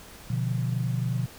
sine chord, B diminished, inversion none, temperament equal, 123.47 / 146.83 / 174.61 Hz, B2 / D3 / F3, 0 / 0 / 0 cents, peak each -26 / -32 / -32 dBFS, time 0.3-1.26 s, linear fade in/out 5 ms, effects pink hiss -47 dBFS RMS until 1.38 s

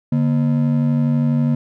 triangle ring-modulated tone, 190.9 Hz, G3, 46 cents flat, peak -9 dBFS, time 0.12-1.55 s, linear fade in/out 5 ms, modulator 46.1 Hz, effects none

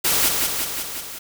white noise with echo, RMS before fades -19 dBFS, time 0.04-0.29 s, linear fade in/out 10 ms, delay 180 ms, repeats 5, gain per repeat -3 dB, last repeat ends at 1.19 s, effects none

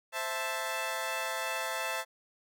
15% pulse chord, A minor, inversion first, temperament equal, 523.3 / 659.3 / 880 Hz, C5 / E5 / A5, 0 / 0 / 0 cents, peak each -32 / -30 / -30 dBFS, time 0.12-2.05 s, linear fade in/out 50 ms, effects none

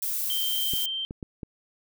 violet noise, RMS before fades -29 dBFS, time 0.02-0.86 s, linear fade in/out 5 ms
sine tone, 3136 Hz, G7, in tune, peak -28 dBFS, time 0.3-1.05 s, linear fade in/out 0 ms
clicks, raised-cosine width 3 ms, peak -22 dBFS, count 4, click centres 0.736 / 1.109 / 1.228 / 1.432 s
effects none

